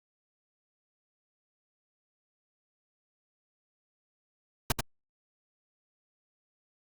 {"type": "noise with echo", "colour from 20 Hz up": "pink", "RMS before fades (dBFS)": -25, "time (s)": [4.7, 4.72], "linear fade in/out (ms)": 2, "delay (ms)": 87, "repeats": 1, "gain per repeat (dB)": -4, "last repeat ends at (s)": 4.807, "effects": ["Opus 48 kbps"]}